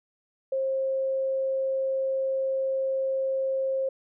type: tone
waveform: sine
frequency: 533 Hz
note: C5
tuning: 32 cents sharp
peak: -24 dBFS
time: 0.52-3.89 s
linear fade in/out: 5 ms
effects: none